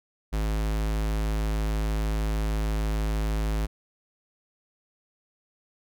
square tone, 53.2 Hz, G#1, 42 cents sharp, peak -25 dBFS, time 0.32-3.67 s, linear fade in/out 20 ms, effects none

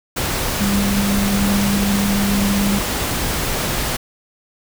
sine tone in noise, 200.2 Hz, G3, 37 cents sharp, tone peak -16 dBFS, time 0.6-2.79 s, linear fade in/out 10 ms, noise pink, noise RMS -21 dBFS, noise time 0.16-3.97 s, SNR +2 dB, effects none

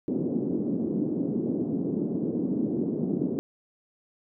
pink band-pass noise, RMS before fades -28 dBFS, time 0.08-3.39 s, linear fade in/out 0 ms, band 200 to 350 Hz, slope 24 dB/octave, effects none

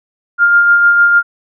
sine tone with tremolo, 1404 Hz, F6, 9 cents sharp, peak -4 dBFS, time 0.38-1.23 s, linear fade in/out 50 ms, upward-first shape sine, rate 6.6 Hz, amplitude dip 35%, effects none

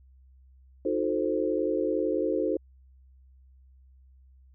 sine chord, D# diminished seventh, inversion none, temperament equal with one note detuned, 311.1 / 362 / 440 / 523.3 Hz, D#4 / F#4 / A4 / C5, 0 / -38 / 0 / 0 cents, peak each -30 dBFS, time 0.85-2.57 s, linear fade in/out 5 ms, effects added 65 Hz sine -53 dBFS peak until 4.54 s

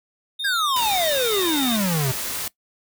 triangle tone, 3673 Hz, A#7, 26 cents flat, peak -24 dBFS, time 0.39-1.77 s, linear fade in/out 10 ms
square exponential sweep, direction down, 1666 to 125.6 Hz, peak -21 dBFS, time 0.44-2.12 s, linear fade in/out 10 ms
white noise, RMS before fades -28 dBFS, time 0.76-2.48 s, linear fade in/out 2 ms
effects noise-tail reverb RT60 0.1 s tail -20 dB re dry

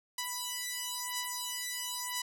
5% pulse beating tone pair, 987.8 / 988.8 Hz, B5 / B5, 0 / +2 cents, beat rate 1 Hz, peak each -26 dBFS, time 0.18-2.22 s, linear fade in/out 5 ms, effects none

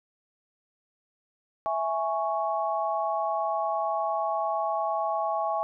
sine chord, C# minor, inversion first, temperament equal, 659.3 / 830.6 / 1108.7 Hz, E5 / G#5 / C#6, 0 / 0 / 0 cents, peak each -29 / -29 / -31 dBFS, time 1.66-5.63 s, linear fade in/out 0 ms, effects none

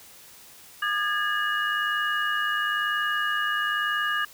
sine tone cluster, 1212 / 1653 / 1754 / 2890 Hz, D#6 / G#6 / A6 / F#7, -46 / -9 / -6 / -41 cents, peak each -28 / -26 / -34 / -32 dBFS, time 0.82-4.25 s, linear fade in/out 5 ms, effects white hiss -49 dBFS RMS until 4.33 s

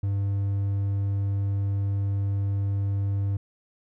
triangle tone, 99.4 Hz, G2, 25 cents sharp, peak -21 dBFS, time 0.03-3.37 s, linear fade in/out 5 ms, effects none

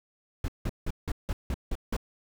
brown noise bursts, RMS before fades -29 dBFS, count 8, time 0.44-1.966 s, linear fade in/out 2 ms, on 42 ms, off 170 ms, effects none

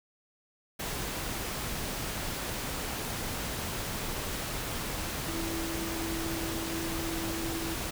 sine tone in noise, 329.6 Hz, E4, in tune, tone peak -35 dBFS, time 5.28-7.75 s, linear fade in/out 10 ms, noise pink, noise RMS -35 dBFS, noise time 0.79-7.91 s, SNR -3 dB, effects none

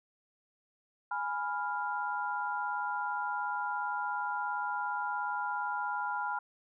sine chord, F diminished, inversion first, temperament equal, 830.6 / 987.8 / 1396.9 Hz, Ab5 / Cb6 / F6, 0 / 0 / 0 cents, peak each -36 / -36 / -36 dBFS, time 1.11-6.39 s, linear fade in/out 5 ms, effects none

